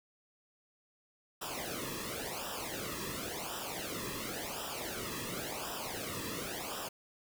pink noise with flanger, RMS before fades -40 dBFS, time 1.41-6.89 s, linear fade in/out 10 ms, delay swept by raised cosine 0.46 to 1.37 ms, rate 0.93 Hz, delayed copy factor -0.85, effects none

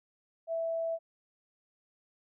sine tone, 659.3 Hz, E5, in tune, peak -30 dBFS, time 0.47-0.99 s, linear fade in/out 50 ms, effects none

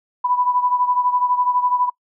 sine beating tone pair, 987.8 / 999.8 Hz, B5 / B5, 0 / +21 cents, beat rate 12 Hz, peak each -17 / -22 dBFS, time 0.24-1.9 s, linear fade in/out 10 ms, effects noise-tail reverb RT60 0.1 s tail -23 dB re dry

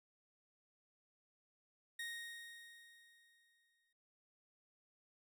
30% pulse tone with exponential decay, 1864.7 Hz, A#6, in tune, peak -39 dBFS, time 1.99-3.93 s, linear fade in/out 5 ms, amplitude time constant 420 ms, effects none

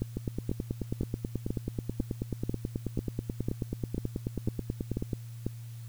two click trains, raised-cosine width 3 ms, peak -17 / -18 dBFS, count 12 / 47, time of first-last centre 0.02-5.466 / 0.17-5.132 s, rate 2.02 / 9.27 Hz, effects added 116 Hz sine -40 dBFS peak until 5.88 s + white hiss -58 dBFS RMS until 5.88 s

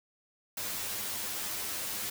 white noise with comb filter, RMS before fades -36 dBFS, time 0.57-2.1 s, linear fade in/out 5 ms, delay 9.8 ms, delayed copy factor +0.9, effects none

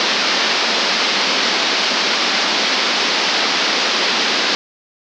white band-pass noise, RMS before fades -17 dBFS, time 0-4.55 s, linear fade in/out 0 ms, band 190 to 5300 Hz, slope 48 dB/octave, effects none

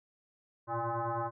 sine tone with frequency modulation, 111.7 Hz, A2, 27 cents sharp, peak -31 dBFS, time 0.67-1.31 s, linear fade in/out 50 ms, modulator 233 Hz, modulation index 4.9, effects none

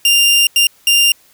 sawtooth tone bursts at uneven times, 2794 Hz, F7, in tune, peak -5 dBFS, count 3, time 0.05-0.47 / 0.56-0.67 / 0.87-1.12 s, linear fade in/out 2 ms, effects white hiss -50 dBFS RMS until 1.33 s

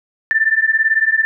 sine beating tone pair, 1767 / 1785 Hz, A6 / A6, +7 / +24 cents, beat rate 18 Hz, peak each -15 dBFS, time 0.31-1.25 s, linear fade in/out 0 ms, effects none

